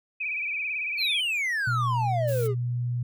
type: tone with vibrato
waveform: sine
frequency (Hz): 2420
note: D#7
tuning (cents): -49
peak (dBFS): -27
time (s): 0.2-1.21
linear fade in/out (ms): 10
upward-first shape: sine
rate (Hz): 18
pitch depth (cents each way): 95
type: exponential sweep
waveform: triangle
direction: down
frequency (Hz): 4433 to 384.3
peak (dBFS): -23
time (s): 0.97-2.55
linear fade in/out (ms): 50
type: tone with pitch glide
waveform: sine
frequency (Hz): 120.8 to 121.64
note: B2 to B2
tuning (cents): -38 to -26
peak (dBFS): -25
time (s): 1.67-3.03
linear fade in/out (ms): 5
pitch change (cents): +12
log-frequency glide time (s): 2.06-2.45
type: noise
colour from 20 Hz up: blue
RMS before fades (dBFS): -40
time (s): 2.27-2.48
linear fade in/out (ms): 20
effects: none